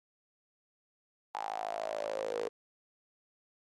sawtooth tone with high-pass filter sweep, 53.5 Hz, A1, 48 cents flat, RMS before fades -37 dBFS, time 1.34-2.49 s, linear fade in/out 10 ms, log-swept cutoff 850 to 450 Hz, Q 9.8, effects low-pass 7000 Hz 12 dB/octave + AAC 48 kbps

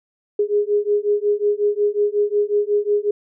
sine beating tone pair, 410.9 / 416.4 Hz, G#4 / G#4, -18 / +5 cents, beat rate 5.5 Hz, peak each -19 dBFS, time 0.39-3.11 s, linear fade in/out 5 ms, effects none

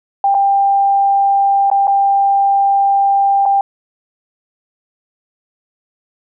sine tone with dropouts, 793 Hz, G5, 20 cents sharp, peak -9 dBFS, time 0.24-3.61 s, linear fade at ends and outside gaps 2 ms, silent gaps 0.344-0.348 / 1.701-1.714 / 1.871-1.878 / 3.455-3.46 s, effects none

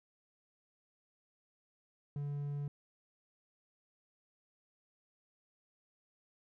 triangle tone, 143.8 Hz, D3, 36 cents flat, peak -34 dBFS, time 2.16-2.68 s, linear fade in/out 2 ms, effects none

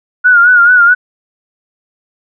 sine tone with vibrato, 1442 Hz, F#6, 45 cents flat, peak -3 dBFS, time 0.24-0.95 s, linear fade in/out 20 ms, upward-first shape sine, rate 4.6 Hz, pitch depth 66 cents each way, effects none

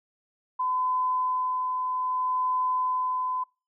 sine tone with tremolo, 1014 Hz, B5, 45 cents sharp, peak -23 dBFS, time 0.59-3.44 s, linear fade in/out 10 ms, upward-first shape sine, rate 0.62 Hz, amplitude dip 30%, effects noise-tail reverb RT60 0.3 s tail -25 dB re dry

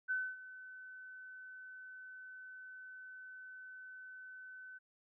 sine tone with ADSR envelope, 1515 Hz, F#6, 40 cents sharp, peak -32 dBFS, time 0.08-4.79 s, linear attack 29 ms, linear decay 250 ms, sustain -17 dB, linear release 20 ms, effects none

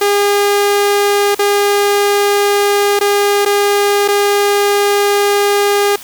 sawtooth tone with dropouts, 406.3 Hz, G#4, 38 cents flat, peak -6 dBFS, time 0.01-5.96 s, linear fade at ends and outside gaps 5 ms, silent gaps 1.348-1.391 / 2.992-3.009 / 3.451-3.459 / 4.079-4.084 s, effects white hiss -33 dBFS RMS until 6.03 s

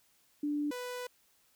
sine / sawtooth tone pair in turn, 293.7 / 495.2 Hz, D4 / B4, 0 / +5 cents, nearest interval major sixth, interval 905 cents, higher second, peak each -30 / -34 dBFS, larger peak first, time 0.43-0.71 / 0.71-1.07 s, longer second, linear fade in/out 5 ms, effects white hiss -69 dBFS RMS until 1.55 s

